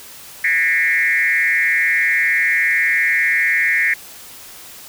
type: tone with frequency modulation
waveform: sine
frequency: 1975.5 Hz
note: B6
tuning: in tune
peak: -13 dBFS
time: 0.44-3.94 s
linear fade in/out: 5 ms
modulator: 161 Hz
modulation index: 1.6
effects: white hiss -38 dBFS RMS until 4.88 s